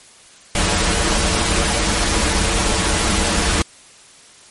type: noise with comb filter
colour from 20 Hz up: pink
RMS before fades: -17 dBFS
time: 0.55-3.62 s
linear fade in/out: 2 ms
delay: 7.7 ms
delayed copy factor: -0.75
effects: white hiss -45 dBFS RMS until 4.5 s + MP3 48 kbps